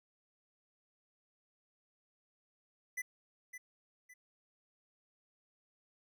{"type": "tone with echo", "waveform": "square", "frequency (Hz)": 2000, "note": "B6", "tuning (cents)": 21, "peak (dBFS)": -37, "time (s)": [2.97, 3.02], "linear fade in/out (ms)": 10, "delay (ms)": 560, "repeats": 2, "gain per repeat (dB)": -9, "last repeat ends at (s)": 4.14, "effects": []}